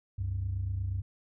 sine tone pair together, 68.3 / 96.68 Hz, C#2 / G2, -25 / -23 cents, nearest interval tritone, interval 602 cents, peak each -35 / -30 dBFS, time 0.18-1.02 s, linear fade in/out 10 ms, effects tanh soft clip ceiling -24 dBFS

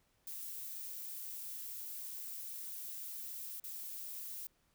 violet noise with dropouts, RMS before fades -45 dBFS, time 0.27-4.47 s, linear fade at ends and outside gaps 2 ms, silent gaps 3.599-3.639 s, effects pink hiss -75 dBFS RMS until 4.74 s

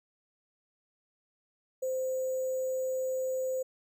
sine tone with sample-and-hold, 519 Hz, C5, 14 cents flat, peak -29 dBFS, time 1.82-3.63 s, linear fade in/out 10 ms, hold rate 7350 Hz, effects none

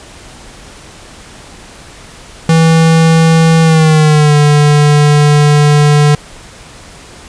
square tone with pitch glide, 162.9 to 147.66 Hz, E3 to D3, -20 to +10 cents, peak -5 dBFS, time 2.49-6.15 s, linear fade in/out 2 ms, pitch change -170 cents, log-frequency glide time 3.62-4.35 s, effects pink hiss -34 dBFS RMS until 7.28 s + resampled to 22050 Hz

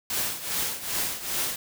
white noise with tremolo, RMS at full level -26 dBFS, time 0.1-1.56 s, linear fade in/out 2 ms, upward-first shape triangle, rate 2.5 Hz, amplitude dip 80%, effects none

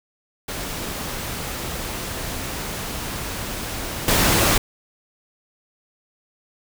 pink noise with level steps, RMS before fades -29 / -17 dBFS, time 0.48-4.58 s, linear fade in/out 5 ms, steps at 4.08 s, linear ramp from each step 2 ms, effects none

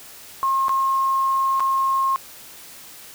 sine tone with dropouts, 1073 Hz, C6, 43 cents sharp, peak -17 dBFS, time 0.43-2.16 s, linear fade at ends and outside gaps 0 ms, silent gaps 0.683-0.693 / 1.597-1.604 s, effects white hiss -42 dBFS RMS until 3.14 s

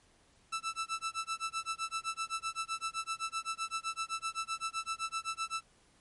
sawtooth tone with tremolo, 1324 Hz, E6, 7 cents sharp, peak -28 dBFS, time 0.52-5.63 s, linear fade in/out 10 ms, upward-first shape sine, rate 7.8 Hz, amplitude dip 100%, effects pink hiss -66 dBFS RMS until 6 s + MP3 48 kbps

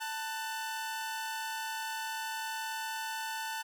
sawtooth tone pair together, 887.7 / 1493 Hz, A5 / F#6, +15 / +15 cents, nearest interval major sixth, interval 900 cents, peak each -33 / -37 dBFS, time 0-3.63 s, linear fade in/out 20 ms, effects none

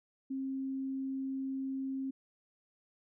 sine tone, 267.4 Hz, C4, 38 cents sharp, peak -34 dBFS, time 0.3-2.11 s, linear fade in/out 10 ms, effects none

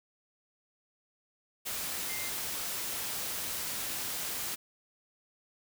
sine tone in noise, 2093 Hz, C7, in tune, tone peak -41 dBFS, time 2.08-2.3 s, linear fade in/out 20 ms, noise white, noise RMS -36 dBFS, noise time 1.65-4.56 s, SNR -8 dB, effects none

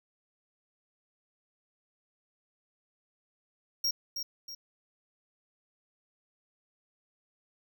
square tone with echo, 5588 Hz, F8, in tune, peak -27 dBFS, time 3.84-3.91 s, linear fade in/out 5 ms, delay 320 ms, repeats 2, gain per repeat -7 dB, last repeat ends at 4.55 s, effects none

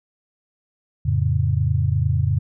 sine chord, F augmented, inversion none, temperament equal, 87.31 / 110 / 138.59 Hz, F2 / A2 / C#3, 0 / 0 / 0 cents, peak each -21 dBFS, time 1.05-2.39 s, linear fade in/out 10 ms, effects none

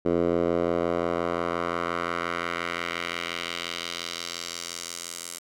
10% pulse tone with band-pass filter sweep, 85.7 Hz, F2, 32 cents flat, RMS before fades -29 dBFS, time 0.05-5.39 s, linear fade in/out 10 ms, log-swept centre 410 to 8700 Hz, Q 1.3, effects none

